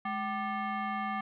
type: tone with frequency modulation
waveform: sine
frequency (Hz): 210.2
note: G#3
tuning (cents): +21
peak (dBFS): -31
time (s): 0.05-1.21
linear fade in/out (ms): 5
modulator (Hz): 979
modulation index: 1.6
effects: none